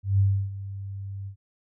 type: tone with ADSR envelope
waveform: sine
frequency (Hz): 98.3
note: G2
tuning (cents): +5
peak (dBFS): -16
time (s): 0.03-1.36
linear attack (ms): 160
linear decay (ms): 310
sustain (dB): -16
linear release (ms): 89
effects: none